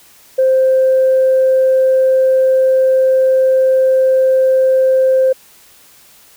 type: tone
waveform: sine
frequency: 523.3 Hz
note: C5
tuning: in tune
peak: -7 dBFS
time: 0.38-5.33 s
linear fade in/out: 10 ms
effects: tanh soft clip ceiling -4 dBFS + white hiss -45 dBFS RMS until 6.36 s